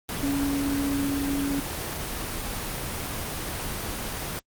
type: tone in noise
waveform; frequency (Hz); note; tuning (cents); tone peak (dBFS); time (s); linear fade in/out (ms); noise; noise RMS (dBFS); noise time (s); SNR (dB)
sine; 280; C#4; +18; -24; 0.23-1.6; 0; pink; -31; 0.09-4.39; +4
effects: Opus 24 kbps